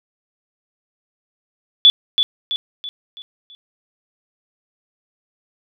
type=tone with echo; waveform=sine; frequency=3452 Hz; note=A7; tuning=34 cents flat; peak=-5 dBFS; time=1.85-1.9 s; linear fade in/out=0 ms; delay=330 ms; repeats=5; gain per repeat=-7 dB; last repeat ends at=3.55 s; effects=none